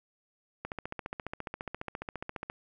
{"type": "click train", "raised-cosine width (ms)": 0.5, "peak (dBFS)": -21, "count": 28, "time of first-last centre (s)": [0.65, 2.499], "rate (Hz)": 14.6, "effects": []}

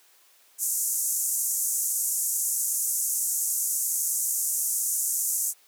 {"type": "band-pass noise", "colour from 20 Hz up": "pink", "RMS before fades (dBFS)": -27, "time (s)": [0.58, 5.54], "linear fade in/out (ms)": 50, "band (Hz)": [6500, 14000], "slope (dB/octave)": 48, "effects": ["white hiss -59 dBFS RMS until 5.67 s", "high-pass 400 Hz 12 dB/octave"]}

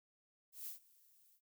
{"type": "noise with ADSR envelope", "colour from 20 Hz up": "violet", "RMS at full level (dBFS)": -45, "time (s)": [0.52, 1.41], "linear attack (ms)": 150, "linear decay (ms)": 120, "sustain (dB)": -24, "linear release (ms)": 78, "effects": []}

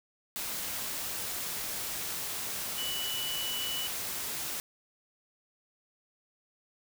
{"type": "tone in noise", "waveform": "sine", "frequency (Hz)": 2960, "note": "F#7", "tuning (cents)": 0, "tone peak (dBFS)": -34, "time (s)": [2.78, 3.87], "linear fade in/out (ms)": 0, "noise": "white", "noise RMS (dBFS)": -36, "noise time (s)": [0.36, 4.6], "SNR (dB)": -1, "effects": []}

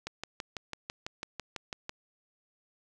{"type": "click train", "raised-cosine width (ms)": 0.2, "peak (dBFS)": -19, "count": 12, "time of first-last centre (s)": [0.07, 1.894], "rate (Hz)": 6.03, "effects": []}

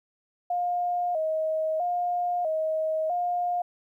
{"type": "tone with vibrato", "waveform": "sine", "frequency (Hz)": 669, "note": "E5", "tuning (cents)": 25, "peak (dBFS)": -24, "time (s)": [0.5, 3.62], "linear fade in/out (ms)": 5, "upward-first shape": "square", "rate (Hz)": 0.77, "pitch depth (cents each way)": 100, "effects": ["11-bit"]}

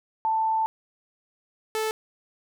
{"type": "tone pair in turn", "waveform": ["sine", "sawtooth"], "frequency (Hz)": [885, 437.4], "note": ["A5", "A4"], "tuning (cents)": [10, -10], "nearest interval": "octave", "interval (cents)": 1220, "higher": "first", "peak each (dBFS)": -21, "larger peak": "neither", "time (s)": [[0.25, 0.66], [1.75, 1.91]], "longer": "first", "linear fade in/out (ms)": 0, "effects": []}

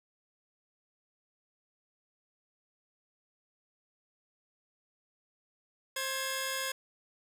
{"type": "tone pair together", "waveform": "10% pulse", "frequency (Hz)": [529.8, 1682], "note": ["C5", "G#6"], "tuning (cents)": [22, 22], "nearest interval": "octave + minor sixth", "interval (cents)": 2000, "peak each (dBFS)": -27, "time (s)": [5.96, 6.72], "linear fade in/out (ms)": 5, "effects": []}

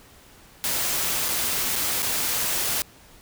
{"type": "noise with dropouts", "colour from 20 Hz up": "white", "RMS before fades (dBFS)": -25, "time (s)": [0.64, 2.82], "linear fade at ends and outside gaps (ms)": 0, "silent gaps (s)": [[1.284, 1.288], [1.757, 1.761], [2.022, 2.028]], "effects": ["pink hiss -51 dBFS RMS until 3.21 s"]}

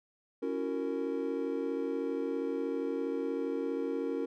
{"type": "chord", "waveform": "triangle", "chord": "F# dominant seventh", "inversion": "second", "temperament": "just", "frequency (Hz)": [277.5, 333, 370, 462.5], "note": ["C#4", "E4", "F#4", "A#4"], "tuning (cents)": [2, 18, 0, -14], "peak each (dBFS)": [-34, -37, -37, -33], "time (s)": [0.42, 4.26], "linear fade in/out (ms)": 10, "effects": []}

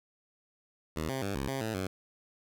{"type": "tone with pitch steps", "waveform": "10% pulse", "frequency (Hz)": [78.9, 133.1, 99.5, 68.1, 134.8, 110.5, 94.1], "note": ["D#2", "C3", "G2", "C#2", "C#3", "A2", "F#2"], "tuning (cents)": [25, 30, 26, -30, -48, 8, 30], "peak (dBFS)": -24, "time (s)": [0.96, 1.87], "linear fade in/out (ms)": 5, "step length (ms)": 130, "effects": []}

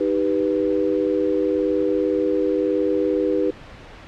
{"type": "chord", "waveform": "sine", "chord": "Eb augmented", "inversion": "none", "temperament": "equal", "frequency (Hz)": [311.1, 392, 493.9], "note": ["Eb4", "G4", "B4"], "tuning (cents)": [0, 0, 0], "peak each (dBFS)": -22, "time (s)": [0, 3.51], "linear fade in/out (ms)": 10, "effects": ["pink hiss -41 dBFS RMS until 4.07 s", "low-pass 3000 Hz 12 dB/octave"]}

